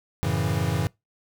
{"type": "chord", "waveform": "square", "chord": "F# minor seventh", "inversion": "none", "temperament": "equal", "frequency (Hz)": [92.5, 110, 138.59, 164.81], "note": ["F#2", "A2", "C#3", "E3"], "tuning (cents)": [0, 0, 0, 0], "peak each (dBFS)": -29, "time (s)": [0.23, 0.87], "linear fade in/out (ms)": 0, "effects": ["noise-tail reverb RT60 0.2 s tail -24 dB re dry"]}